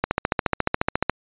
click train, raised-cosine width 0.5 ms, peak -4 dBFS, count 16, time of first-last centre 0.04-1.096 s, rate 14.2 Hz, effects resampled to 8000 Hz

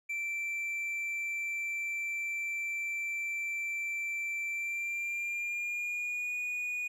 triangle tone with pitch glide, 2341 to 2459 Hz, D7 to D#7, -6 to -21 cents, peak -31 dBFS, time 0.09-6.88 s, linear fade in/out 10 ms, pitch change +85 cents, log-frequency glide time 4.5-6.35 s, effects none

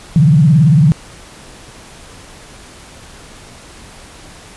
sine tone with vibrato, 151.7 Hz, D#3, 44 cents flat, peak -5 dBFS, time 0.16-0.92 s, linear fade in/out 0 ms, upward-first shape triangle, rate 18 Hz, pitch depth 290 cents each way, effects pink hiss -37 dBFS RMS until 4.56 s + resampled to 24000 Hz

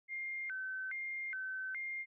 sine tone with vibrato, 1800 Hz, A6, 39 cents sharp, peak -38 dBFS, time 0.08-2.06 s, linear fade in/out 50 ms, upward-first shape square, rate 1.2 Hz, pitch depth 280 cents each way, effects none

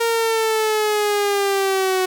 sawtooth linear sweep, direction down, 464.6 to 370 Hz, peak -13 dBFS, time 0-2.06 s, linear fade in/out 10 ms, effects none

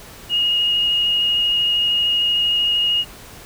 sine tone with vibrato, 2867 Hz, F7, 45 cents sharp, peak -15 dBFS, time 0.29-3.05 s, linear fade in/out 50 ms, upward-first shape sine, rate 13 Hz, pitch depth 10 cents each way, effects pink hiss -40 dBFS RMS until 3.45 s

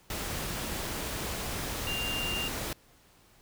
sine tone in noise, 2794 Hz, F7, in tune, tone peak -32 dBFS, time 1.87-2.48 s, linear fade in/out 2 ms, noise pink, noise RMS -35 dBFS, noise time 0.1-2.73 s, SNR 0 dB, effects pink hiss -61 dBFS RMS until 3.41 s

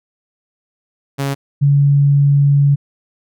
sawtooth / sine tone pair in turn, 138.59 / 141.83 Hz, C#3 / C#3, 0 / +40 cents, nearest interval unison, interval 40 cents, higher second, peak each -13 / -8 dBFS, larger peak second, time 1.18-1.35 / 1.61-2.76 s, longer second, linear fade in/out 20 ms, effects none

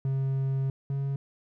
triangle tone pair in turn, 134.7 / 137.93 Hz, C#3 / C#3, -49 / -8 cents, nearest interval unison, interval 41 cents, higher second, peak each -23 / -25 dBFS, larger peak first, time 0.05-0.7 / 0.9-1.16 s, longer first, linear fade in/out 2 ms, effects none

